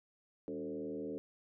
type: tone with frequency modulation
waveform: sine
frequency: 364.7 Hz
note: F#4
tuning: 25 cents flat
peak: -38 dBFS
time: 0.48-1.18 s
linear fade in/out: 0 ms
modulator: 79.3 Hz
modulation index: 1.8
effects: none